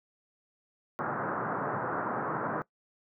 white band-pass noise, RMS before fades -33 dBFS, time 0.99-2.62 s, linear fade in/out 0 ms, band 110 to 1500 Hz, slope 48 dB/octave, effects noise-tail reverb RT60 0.1 s tail -20 dB re dry

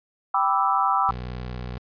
sine chord, E minor seventh, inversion first, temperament equal, 784 / 987.8 / 1174.7 / 1318.5 Hz, G5 / B5 / D6 / E6, 0 / 0 / 0 / 0 cents, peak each -24 dBFS, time 0.34-1.11 s, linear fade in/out 5 ms
20% pulse tone, 61.7 Hz, B1, 1 cent flat, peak -26 dBFS, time 1.09-1.78 s, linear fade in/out 0 ms
effects resampled to 11025 Hz

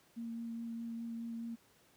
sine tone with vibrato, 230.9 Hz, A#3, 16 cents flat, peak -39 dBFS, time 0.16-1.56 s, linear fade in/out 20 ms, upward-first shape sine, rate 4.8 Hz, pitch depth 11 cents each way, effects pink hiss -67 dBFS RMS until 1.96 s + high-pass 100 Hz 12 dB/octave

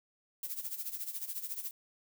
violet noise with tremolo, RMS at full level -37 dBFS, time 0.43-1.71 s, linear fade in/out 2 ms, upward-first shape sine, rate 14 Hz, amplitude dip 75%, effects none

